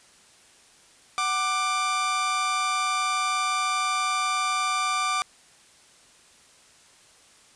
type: tone pair together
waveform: sawtooth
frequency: 748 / 1184.7 Hz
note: F#5 / D6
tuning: +19 / +15 cents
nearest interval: minor sixth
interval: 796 cents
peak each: -28 / -20 dBFS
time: 1.18-5.22 s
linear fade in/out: 0 ms
effects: white hiss -55 dBFS RMS until 7.55 s + resampled to 22050 Hz